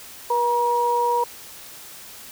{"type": "tone pair together", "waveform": "sine", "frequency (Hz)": [480.8, 953], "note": ["B4", "A#5"], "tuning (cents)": [-46, 38], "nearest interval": "octave", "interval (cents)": 1184, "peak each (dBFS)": [-23, -19], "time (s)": [0.3, 1.24], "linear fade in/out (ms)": 5, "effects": ["white hiss -41 dBFS RMS until 2.31 s"]}